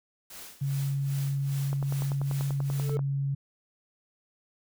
white noise with tremolo, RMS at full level -43 dBFS, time 0.3-2.96 s, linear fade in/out 5 ms, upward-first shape sine, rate 2.5 Hz, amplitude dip 80%
sine tone, 138.59 Hz, C#3, in tune, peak -26 dBFS, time 0.61-3.35 s, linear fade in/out 10 ms
click train, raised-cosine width 1 ms, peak -24 dBFS, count 14, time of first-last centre 1.73-2.992 s, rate 10.3 Hz
triangle tone with exponential growth, 440 Hz, A4, in tune, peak -25 dBFS, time 2.68-2.97 s, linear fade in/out 0 ms, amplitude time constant 63 ms
effects none

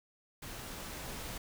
pink noise with level ramp, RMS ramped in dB -45 to -42 dBFS, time 0.42-1.38 s, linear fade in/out 5 ms, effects none

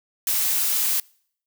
blue noise, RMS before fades -22 dBFS, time 0.27-1 s, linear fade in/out 2 ms, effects noise-tail reverb RT60 0.6 s tail -26 dB re dry

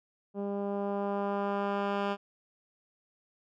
10% pulse tone with low-pass filter sweep, 200.7 Hz, G3, 41 cents sharp, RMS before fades -32 dBFS, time 0.34-2.17 s, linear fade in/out 50 ms, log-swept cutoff 430 to 2700 Hz, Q 0.84, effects none

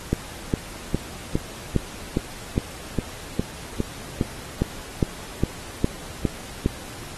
click train, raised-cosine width 3 ms, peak -6 dBFS, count 17, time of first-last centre 0.13-6.661 s, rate 2.45 Hz, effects pink hiss -39 dBFS RMS until 7.17 s + AAC 32 kbps

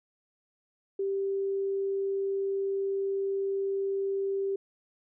sine tone, 392 Hz, G4, in tune, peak -27 dBFS, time 0.99-4.56 s, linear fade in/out 5 ms, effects none

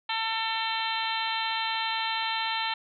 harmonic tone, 447.9 Hz, A4, 31 cents sharp, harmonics 2 / 3 / 4 / 5 / 6 / 7 / 8 / 9, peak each -31 / -37 / -36 / -37 / -37 / -35 / -38 / -36 dBFS, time 0.09-2.74 s, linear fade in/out 5 ms, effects none

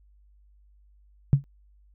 sine tone with exponential decay, 138.59 Hz, C#3, in tune, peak -10 dBFS, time 1.33-1.44 s, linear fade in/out 0 ms, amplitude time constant 23 ms, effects added 50 Hz sine -55 dBFS peak until 1.94 s

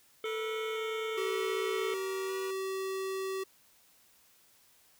harmonic tone, 440 Hz, A4, in tune, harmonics 1 / 3 / 5 / 7 / 8, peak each -34 / -42 / -42 / -46 / -49 dBFS, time 0.24-1.94 s, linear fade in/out 2 ms
10% pulse tone with vibrato, 475.8 Hz, A#4, 35 cents sharp, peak -36 dBFS, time 0.25-2.51 s, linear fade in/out 5 ms, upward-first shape square, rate 0.98 Hz, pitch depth 22 cents each way
square tone, 383 Hz, G4, 40 cents flat, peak -34 dBFS, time 1.17-3.44 s, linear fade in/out 10 ms
effects white hiss -64 dBFS RMS until 4.99 s

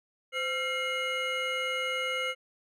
triangle tone cluster, 516 / 1366 / 2136 / 2906 Hz, C5 / F6 / C7 / F#7, -24 / -39 / +35 / -32 cents, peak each -33 / -34 / -31 / -34 dBFS, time 0.32-2.35 s, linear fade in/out 50 ms, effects none

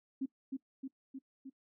sine tone with echo, 267.5 Hz, C4, 38 cents sharp, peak -32 dBFS, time 0.21-0.26 s, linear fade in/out 10 ms, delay 310 ms, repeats 4, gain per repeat -3 dB, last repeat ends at 1.5 s, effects noise-tail reverb RT60 0.1 s tail -20 dB re dry

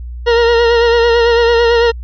40% pulse tone with vibrato, 468.3 Hz, A#4, 8 cents sharp, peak -7 dBFS, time 0.26-1.92 s, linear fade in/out 20 ms, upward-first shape sine, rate 9 Hz, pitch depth 32 cents each way, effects added 60 Hz sine -23 dBFS peak until 2.03 s + resampled to 11025 Hz

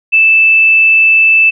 sine tone, 2637 Hz, E7, in tune, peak -4 dBFS, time 0.12-1.51 s, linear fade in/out 20 ms, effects none

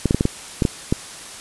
clicks, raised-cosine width 3 ms, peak -3 dBFS, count 8, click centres 0.057 / 0.109 / 0.146 / 0.209 / 0.254 / 0.622 / 0.652 / 0.925 s, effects white hiss -36 dBFS RMS until 1.4 s + resampled to 24000 Hz

